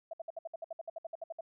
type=tone bursts; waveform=sine; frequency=659.3 Hz; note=E5; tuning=in tune; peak=-37 dBFS; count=16; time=0.11-1.409 s; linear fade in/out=5 ms; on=24 ms; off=61 ms; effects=none